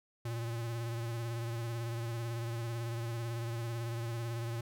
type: tone with vibrato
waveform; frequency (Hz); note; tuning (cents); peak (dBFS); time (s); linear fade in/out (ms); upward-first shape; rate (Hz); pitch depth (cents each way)
square; 116.54; A#2; 0; -36; 0.25-4.61; 5; sine; 18; 41
effects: none